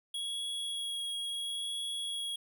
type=tone with vibrato; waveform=square; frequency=3322 Hz; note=G#7; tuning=in tune; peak=-35 dBFS; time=0.14-2.36 s; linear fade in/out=5 ms; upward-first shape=sine; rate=0.73 Hz; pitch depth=11 cents each way; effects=none